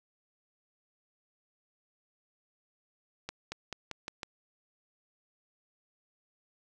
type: accelerating click train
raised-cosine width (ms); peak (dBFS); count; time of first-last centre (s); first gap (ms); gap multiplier
0.2; -20; 6; 3.29-4.232; 230; 0.9
effects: none